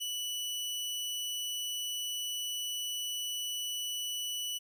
sawtooth tone, 2960 Hz, F#7, in tune, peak -31 dBFS, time 0-4.59 s, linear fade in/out 20 ms, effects none

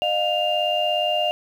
sine tone cluster, 610 / 707 / 2802 Hz, D#5 / F5 / F7, -34 / +21 / +5 cents, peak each -23 dBFS, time 0.02-1.31 s, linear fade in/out 0 ms, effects tanh soft clip ceiling -10 dBFS + 8-bit

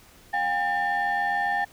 sine tone cluster, 718 / 805 / 1794 Hz, F5 / G5 / A6, +48 / +46 / +33 cents, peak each -29 / -24 / -25 dBFS, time 0.33-1.65 s, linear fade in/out 10 ms, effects tanh soft clip ceiling -18 dBFS + pink hiss -53 dBFS RMS until 1.72 s

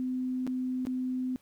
sine tone with dropouts, 255.2 Hz, C4, 43 cents flat, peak -29 dBFS, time 0-1.36 s, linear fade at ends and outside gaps 0 ms, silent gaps 0.467-0.475 / 0.852-0.869 s, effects pink hiss -65 dBFS RMS until 1.41 s

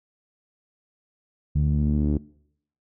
sawtooth tone with low-pass filter sweep, 73.8 Hz, D2, 9 cents sharp, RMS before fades -22 dBFS, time 1.55-2.18 s, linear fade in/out 10 ms, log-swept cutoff 150 to 320 Hz, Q 2.6, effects noise-tail reverb RT60 0.7 s tail -23 dB re dry

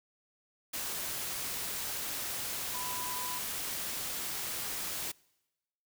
sine tone in noise, 994 Hz, B5, 11 cents sharp, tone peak -40 dBFS, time 2.74-3.39 s, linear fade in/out 10 ms, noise white, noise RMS -37 dBFS, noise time 0.73-5.12 s, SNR -6 dB, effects noise-tail reverb RT60 1.0 s tail -25 dB re dry

